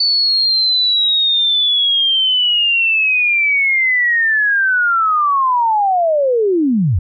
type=linear sweep; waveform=sine; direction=down; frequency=4500 to 73.42 Hz; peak=-11 dBFS; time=0-6.99 s; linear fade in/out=5 ms; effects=none